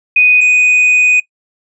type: tone pair in turn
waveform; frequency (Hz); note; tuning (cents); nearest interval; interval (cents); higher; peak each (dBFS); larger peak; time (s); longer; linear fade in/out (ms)
sine / triangle; 2489 / 2489; D#7 / D#7; 0 / 0; unison; 0; neither; -5; neither; 0.16-0.41 / 0.41-1.2; second; 5
effects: noise-tail reverb RT60 0.1 s tail -20 dB re dry + resampled to 22050 Hz